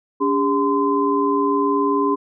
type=tone cluster; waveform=sine; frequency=284.8 / 404 / 1029 Hz; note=C#4 / G#4 / C6; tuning=+47 / -48 / -29 cents; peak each=-20 dBFS; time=0.2-2.16 s; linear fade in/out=20 ms; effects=none